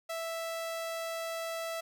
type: tone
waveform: sawtooth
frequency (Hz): 659.3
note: E5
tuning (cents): 0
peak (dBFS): -31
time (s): 0.09-1.81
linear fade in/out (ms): 10
effects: none